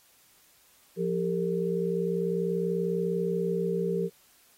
sine tone cluster, 175.9 / 396.9 / 457.2 Hz, F3 / G4 / A#4, +13 / +22 / -34 cents, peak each -30 dBFS, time 0.96-4.1 s, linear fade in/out 50 ms, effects white hiss -61 dBFS RMS until 4.57 s + AAC 48 kbps

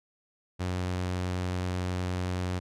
sawtooth tone, 90.8 Hz, F#2, 32 cents flat, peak -25 dBFS, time 0.59-2.6 s, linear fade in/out 20 ms, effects low-pass 8000 Hz 12 dB/octave

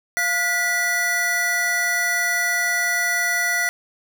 square tone cluster, 697 / 1444 / 1965 Hz, F5 / F#6 / B6, -4 / -43 / -9 cents, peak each -30 / -26 / -21 dBFS, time 0.17-3.69 s, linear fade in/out 0 ms, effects none

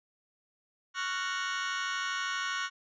sawtooth chord, Gb major seventh, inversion second, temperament just, 1110 / 1387.5 / 1480 / 1850 Hz, Db6 / F6 / Gb6 / Bb6, +2 / -12 / 0 / -14 cents, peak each -32 / -36 / -31 / -35 dBFS, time 0.94-2.7 s, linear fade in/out 50 ms, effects resampled to 16000 Hz

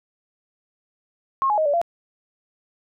sine tone with pitch steps, 1077 / 838 / 626 / 577 / 684 Hz, C6 / G#5 / D#5 / D5 / F5, +50 / +15 / +10 / -31 / -36 cents, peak -17 dBFS, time 1.42-1.815 s, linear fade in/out 0 ms, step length 79 ms, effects none

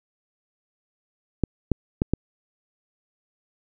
clicks, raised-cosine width 3 ms, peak -7 dBFS, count 4, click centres 1.437 / 1.717 / 2.019 / 2.136 s, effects none

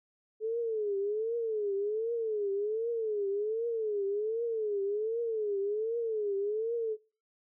sine tone with vibrato, 430 Hz, A4, 40 cents flat, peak -29 dBFS, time 0.4-6.97 s, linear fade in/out 50 ms, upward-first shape triangle, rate 1.3 Hz, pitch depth 170 cents each way, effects noise-tail reverb RT60 0.4 s tail -24 dB re dry

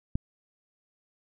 click, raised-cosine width 5 ms, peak -15 dBFS, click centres 0.155 s, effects none

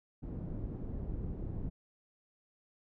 pink low-pass noise, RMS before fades -39 dBFS, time 0.22-1.7 s, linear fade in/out 20 ms, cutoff 270 Hz, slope 12 dB/octave, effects none

